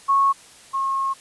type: tone pair in turn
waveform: sine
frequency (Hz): 1100 / 1082.4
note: C#6 / C#6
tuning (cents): -14 / -42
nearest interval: unison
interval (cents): 28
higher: first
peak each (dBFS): -14 / -20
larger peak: first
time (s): 0.08-0.33 / 0.73-1.14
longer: second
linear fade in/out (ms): 20
effects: white hiss -47 dBFS RMS until 1.2 s + resampled to 24000 Hz